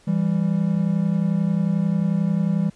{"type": "tone pair together", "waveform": "triangle", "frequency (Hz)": [166, 197.23], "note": ["E3", "G3"], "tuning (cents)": [12, 11], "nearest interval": "minor third", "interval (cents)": 299, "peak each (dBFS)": -19, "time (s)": [0.07, 2.7], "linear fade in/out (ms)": 10, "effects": ["pink hiss -55 dBFS RMS until 2.75 s", "resampled to 22050 Hz"]}